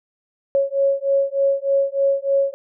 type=beating tone pair; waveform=sine; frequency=550 / 553.3 Hz; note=C#5 / C#5; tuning=-14 / -3 cents; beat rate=3.3 Hz; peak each=-19 dBFS; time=0.55-2.54 s; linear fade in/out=0 ms; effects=none